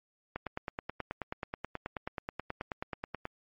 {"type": "click train", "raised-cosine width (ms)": 0.5, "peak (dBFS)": -20, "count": 28, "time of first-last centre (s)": [0.36, 3.254], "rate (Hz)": 9.33, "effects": ["MP3 32 kbps"]}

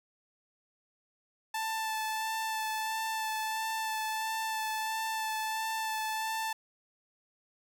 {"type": "tone with vibrato", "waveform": "sawtooth", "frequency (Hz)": 880, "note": "A5", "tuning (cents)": 0, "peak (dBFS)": -28, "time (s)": [1.54, 6.53], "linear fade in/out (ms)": 5, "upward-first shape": "sine", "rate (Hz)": 1.5, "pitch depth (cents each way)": 15, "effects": []}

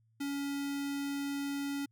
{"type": "tone with notch filter", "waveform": "square", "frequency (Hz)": 281.4, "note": "C#4", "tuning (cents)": 26, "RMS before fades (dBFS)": -36, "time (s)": [0.2, 1.86], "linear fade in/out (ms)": 10, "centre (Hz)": 700, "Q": 1.3, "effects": ["added 112 Hz sine -67 dBFS peak until 1.91 s"]}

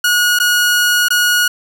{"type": "tone with dropouts", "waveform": "sawtooth", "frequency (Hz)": 1450, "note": "F#6", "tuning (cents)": -35, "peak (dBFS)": -7, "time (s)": [0.04, 1.48], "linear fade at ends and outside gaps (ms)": 5, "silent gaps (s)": [[0.389, 0.399], [1.085, 1.104]], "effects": []}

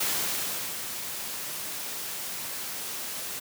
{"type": "noise with ADSR envelope", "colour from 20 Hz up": "white", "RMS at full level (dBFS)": -27, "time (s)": [0, 3.4], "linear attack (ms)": 8, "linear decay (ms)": 730, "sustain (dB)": -8, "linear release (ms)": 14, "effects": ["high-pass 100 Hz 12 dB/octave"]}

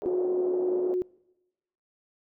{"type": "band-pass noise", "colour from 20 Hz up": "pink", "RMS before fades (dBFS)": -36, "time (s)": [0.02, 0.94], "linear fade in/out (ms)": 0, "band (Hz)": [340, 580], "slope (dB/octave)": 24}
{"type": "tone", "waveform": "sine", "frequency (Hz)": 364.1, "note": "F#4", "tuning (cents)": -28, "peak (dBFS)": -24, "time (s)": [0.06, 1.02], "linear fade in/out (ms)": 0}
{"effects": ["noise-tail reverb RT60 1.0 s tail -24 dB re dry"]}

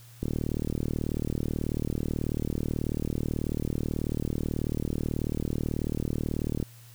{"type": "click train", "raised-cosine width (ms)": 3, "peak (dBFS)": -16, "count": 246, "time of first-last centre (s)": [0.23, 6.627], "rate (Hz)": 38.3, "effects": ["added 117 Hz sine -49 dBFS peak until 6.94 s", "white hiss -55 dBFS RMS until 6.94 s"]}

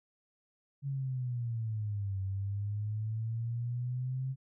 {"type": "exponential two-way sweep", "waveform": "sine", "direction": "down then up", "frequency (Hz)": [140.8, 95.5, 133.6], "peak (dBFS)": -32, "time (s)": [0.82, 4.36], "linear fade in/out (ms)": 50, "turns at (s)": 2.21, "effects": []}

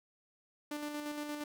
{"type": "tone with tremolo", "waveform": "sawtooth", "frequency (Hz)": 295.9, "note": "D4", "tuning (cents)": 13, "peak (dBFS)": -33, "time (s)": [0.71, 1.44], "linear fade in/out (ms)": 5, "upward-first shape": "square", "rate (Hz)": 8.6, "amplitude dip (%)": 35, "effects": []}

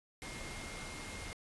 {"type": "tone in noise", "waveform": "sine", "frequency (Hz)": 2129, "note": "C7", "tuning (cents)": 30, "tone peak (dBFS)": -50, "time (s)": [0.22, 1.33], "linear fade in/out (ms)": 0, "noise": "pink", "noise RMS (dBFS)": -45, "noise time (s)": [0.22, 1.33], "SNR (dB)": -8, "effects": ["resampled to 24000 Hz"]}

